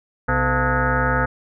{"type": "tone with frequency modulation", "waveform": "sine", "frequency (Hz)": 700, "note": "F5", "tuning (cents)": 4, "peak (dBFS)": -16, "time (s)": [0.28, 1.26], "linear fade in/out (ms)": 10, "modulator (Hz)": 190, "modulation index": 5, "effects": []}